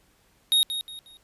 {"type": "tone with echo", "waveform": "square", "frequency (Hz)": 3745, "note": "A#7", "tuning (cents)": 7, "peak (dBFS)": -18, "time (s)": [0.52, 0.63], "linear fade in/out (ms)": 0, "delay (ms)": 180, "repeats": 3, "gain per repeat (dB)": -10, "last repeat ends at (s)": 1.17, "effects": ["pink hiss -63 dBFS RMS until 1.23 s", "resampled to 32000 Hz"]}